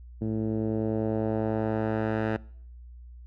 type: tone with low-pass filter sweep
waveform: 10% pulse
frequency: 109.8 Hz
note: A2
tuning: 3 cents flat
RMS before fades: -28 dBFS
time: 0.21-2.37 s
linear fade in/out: 10 ms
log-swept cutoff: 280 to 1800 Hz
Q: 1.1
effects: noise-tail reverb RT60 0.6 s tail -24 dB re dry + added 60 Hz sine -43 dBFS peak until 3.26 s